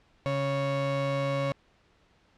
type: tone pair together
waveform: 35% pulse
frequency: 138.6 / 554.4 Hz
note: C#3 / C#5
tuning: 0 / 0 cents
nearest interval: 2 octaves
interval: 2400 cents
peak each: -28 / -29 dBFS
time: 0.26-1.52 s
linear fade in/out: 0 ms
effects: pink hiss -64 dBFS RMS until 2.37 s + low-pass 4000 Hz 12 dB/octave